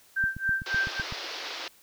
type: tone with tremolo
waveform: sine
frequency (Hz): 1568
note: G6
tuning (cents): 0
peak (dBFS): -22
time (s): 0.16-1.02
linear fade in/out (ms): 10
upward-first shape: sine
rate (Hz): 3.6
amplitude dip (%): 95
type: click train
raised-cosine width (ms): 5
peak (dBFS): -25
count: 8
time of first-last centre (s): 0.24-1.124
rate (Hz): 7.92
type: band-pass noise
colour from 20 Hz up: white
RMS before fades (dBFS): -37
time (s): 0.66-1.68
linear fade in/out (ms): 2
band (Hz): 310 to 5300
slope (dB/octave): 48
effects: white hiss -58 dBFS RMS until 1.82 s